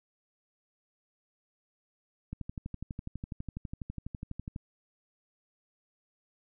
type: click train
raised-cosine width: 5 ms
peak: -25 dBFS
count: 28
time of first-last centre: 2.33-4.561 s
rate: 12.1 Hz
effects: none